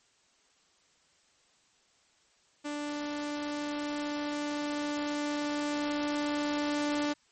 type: tone with level ramp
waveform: sawtooth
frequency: 293.7 Hz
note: D4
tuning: in tune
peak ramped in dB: -30 to -24 dBFS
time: 2.64-7.14 s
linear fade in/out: 20 ms
effects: white hiss -67 dBFS RMS until 7.31 s + MP3 32 kbps